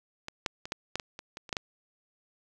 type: clicks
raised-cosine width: 0.2 ms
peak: -20 / -11 / -22 / -14 / -14 / -18 / -24 / -23 / -28 / -13 / -13 dBFS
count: 11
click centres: 0.284 / 0.462 / 0.655 / 0.721 / 0.956 / 0.998 / 1.191 / 1.371 / 1.492 / 1.528 / 1.568 s
effects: none